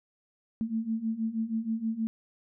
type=beating tone pair; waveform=sine; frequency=220 / 226.3 Hz; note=A3 / A3; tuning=0 / +49 cents; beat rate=6.3 Hz; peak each=-33 / -30 dBFS; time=0.61-2.07 s; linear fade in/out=0 ms; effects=none